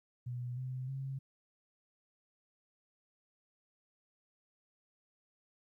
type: tone with pitch steps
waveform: sine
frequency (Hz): 122.9 / 128.71 / 134.8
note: B2 / C3 / C#3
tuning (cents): -8 / -28 / -48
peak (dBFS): -37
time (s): 0.26-1.19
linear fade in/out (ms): 10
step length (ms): 310
effects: 13-bit